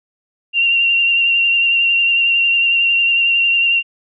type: tone with vibrato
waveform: sine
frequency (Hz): 2762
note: F7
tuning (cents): -20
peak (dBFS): -11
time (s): 0.53-3.83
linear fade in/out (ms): 50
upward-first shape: triangle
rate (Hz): 11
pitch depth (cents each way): 28
effects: none